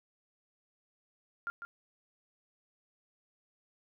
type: tone with echo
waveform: sine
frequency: 1396.9 Hz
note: F6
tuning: in tune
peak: -33 dBFS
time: 1.47-1.5 s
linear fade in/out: 0 ms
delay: 150 ms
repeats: 1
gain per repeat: -7 dB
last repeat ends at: 1.65 s
effects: none